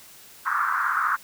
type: band-pass noise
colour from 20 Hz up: white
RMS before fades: -24 dBFS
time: 0.45-1.17 s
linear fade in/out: 20 ms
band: 1100 to 1500 Hz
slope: 48 dB/octave
effects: white hiss -48 dBFS RMS until 1.23 s

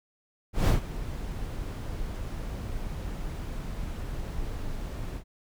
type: noise with ADSR envelope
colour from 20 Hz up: brown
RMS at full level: -18 dBFS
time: 0.53-5.24 s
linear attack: 150 ms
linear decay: 120 ms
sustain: -16 dB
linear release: 84 ms
effects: none

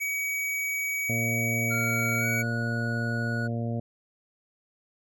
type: tone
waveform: square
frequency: 2265 Hz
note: C#7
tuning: 37 cents sharp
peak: -28 dBFS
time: 0-2.43 s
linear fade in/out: 20 ms
type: harmonic tone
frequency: 116.54 Hz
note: A#2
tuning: in tune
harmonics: 1 / 2 / 3 / 4 / 5 / 6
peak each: -29 / -32 / -43 / -40 / -39 / -42 dBFS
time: 1.09-3.8 s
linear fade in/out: 5 ms
type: tone with pitch glide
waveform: triangle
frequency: 1396.9 to 1461.3 Hz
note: F6 to F#6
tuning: 0 to -22 cents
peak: -30 dBFS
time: 1.7-3.48 s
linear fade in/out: 20 ms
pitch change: +78 cents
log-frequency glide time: 2.19-2.26 s
effects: none

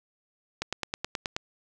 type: click train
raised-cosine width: 0.2 ms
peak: -12 dBFS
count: 8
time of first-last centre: 0.62-1.365 s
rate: 9.4 Hz
effects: none

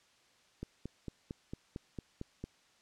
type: click train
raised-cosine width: 3 ms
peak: -27 dBFS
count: 9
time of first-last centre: 0.63-2.44 s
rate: 4.42 Hz
effects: white hiss -67 dBFS RMS until 2.81 s + low-pass 6000 Hz 12 dB/octave

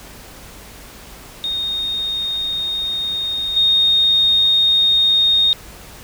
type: tone with level steps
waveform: sine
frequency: 3701 Hz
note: A#7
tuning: 13 cents flat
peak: -19 / -11 dBFS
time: 1.44-5.53 s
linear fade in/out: 0 ms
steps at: 3.56 s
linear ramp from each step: 10 ms
effects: added 50 Hz sine -45 dBFS peak until 6.03 s + pink hiss -39 dBFS RMS until 6.03 s

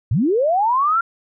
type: linear sweep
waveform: sine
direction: up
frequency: 87.31 to 1396.9 Hz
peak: -14 dBFS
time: 0.11-1.01 s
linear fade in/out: 5 ms
effects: none

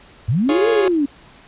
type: linear two-way sweep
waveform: sine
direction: up then down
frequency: 92.5 to 466.2 to 270.8 Hz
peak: -14 dBFS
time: 0.28-1.06 s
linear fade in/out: 10 ms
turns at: 0.69 s
type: chord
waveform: sawtooth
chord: Db major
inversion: first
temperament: equal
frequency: 349.2 / 415.3 / 554.4 Hz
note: F4 / Ab4 / Db5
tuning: 0 / 0 / 0 cents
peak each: -19 dBFS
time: 0.49-0.88 s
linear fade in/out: 0 ms
effects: pink hiss -46 dBFS RMS until 1.47 s + resampled to 8000 Hz

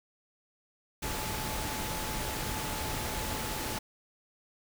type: tone in noise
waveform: sine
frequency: 865 Hz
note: A5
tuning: 30 cents flat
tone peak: -42 dBFS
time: 1.02-3.79 s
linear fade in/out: 10 ms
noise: pink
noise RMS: -35 dBFS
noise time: 1.02-3.79 s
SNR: -10 dB
effects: none

